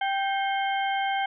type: harmonic tone with a mistuned harmonic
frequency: 784 Hz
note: G5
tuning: in tune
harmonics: 1 / 2 / 3 / 4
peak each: -25 / -32 / -34 / -36 dBFS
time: 0.01-1.26 s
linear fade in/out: 5 ms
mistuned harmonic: 3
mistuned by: -150 cents
effects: none